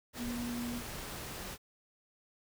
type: tone in noise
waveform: sine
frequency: 239.8 Hz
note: A#3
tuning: 49 cents sharp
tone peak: -36 dBFS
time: 0.17-0.82 s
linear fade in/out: 50 ms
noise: pink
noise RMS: -43 dBFS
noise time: 0.13-1.58 s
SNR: +4 dB
effects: none